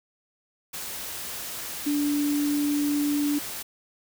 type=tone in noise; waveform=sine; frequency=291.1 Hz; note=D4; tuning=15 cents flat; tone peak=-22 dBFS; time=1.86-3.39 s; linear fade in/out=10 ms; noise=white; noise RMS=-35 dBFS; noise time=0.73-3.63 s; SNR=+10 dB; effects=none